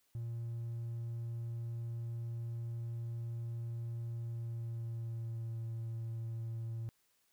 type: tone with pitch glide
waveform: triangle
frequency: 116.54 to 114.14 Hz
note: A#2 to A#2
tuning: 0 to -36 cents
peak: -35 dBFS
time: 0.15-6.89 s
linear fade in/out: 0 ms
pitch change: -36 cents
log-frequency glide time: 4.19-5.57 s
effects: tanh soft clip ceiling -32 dBFS + white hiss -75 dBFS RMS until 7.32 s